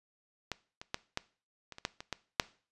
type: clicks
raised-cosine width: 0.2 ms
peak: -17 / -26 / -15 / -15 / -27 / -28 / -14 / -25 / -17 / -6 dBFS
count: 10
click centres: 0.517 / 0.815 / 0.944 / 1.174 / 1.723 / 1.784 / 1.851 / 2.005 / 2.127 / 2.398 s
effects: noise-tail reverb RT60 0.4 s tail -20 dB re dry + resampled to 24000 Hz